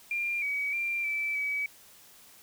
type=tone with pitch steps; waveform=sine; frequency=2392 / 2269 / 2373 / 2320 / 2281 Hz; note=D7 / C#7 / D7 / D7 / C#7; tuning=+31 / +40 / +17 / -22 / +49 cents; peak=-28 dBFS; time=0.11-1.66 s; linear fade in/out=2 ms; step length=310 ms; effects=white hiss -55 dBFS RMS until 2.42 s